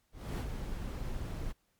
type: noise with ADSR envelope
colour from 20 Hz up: brown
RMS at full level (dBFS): -32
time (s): 0.12-1.53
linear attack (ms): 270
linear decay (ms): 59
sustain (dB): -6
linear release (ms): 20
effects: pink hiss -75 dBFS RMS until 1.79 s + MP3 96 kbps